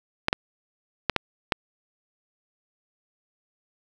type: clicks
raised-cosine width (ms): 0.3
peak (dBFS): -4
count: 5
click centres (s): 0.284 / 0.329 / 1.097 / 1.163 / 1.522
effects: 7-bit